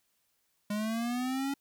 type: linear sweep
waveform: square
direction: up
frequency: 204.8 to 280.3 Hz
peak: -31 dBFS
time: 0.7-1.54 s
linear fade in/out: 5 ms
effects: white hiss -75 dBFS RMS until 1.6 s